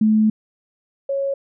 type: tone pair in turn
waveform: sine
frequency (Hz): 216.4 / 551.3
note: A3 / C#5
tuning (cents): -29 / -10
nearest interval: octave + major third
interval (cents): 1619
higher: second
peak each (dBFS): -12 / -19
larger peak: first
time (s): 0.01-0.3 / 1.09-1.34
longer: first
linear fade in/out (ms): 5
effects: none